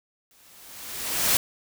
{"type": "noise with exponential growth", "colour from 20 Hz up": "white", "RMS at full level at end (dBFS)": -19, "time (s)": [0.31, 1.37], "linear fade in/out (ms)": 1, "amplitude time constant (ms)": 230, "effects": []}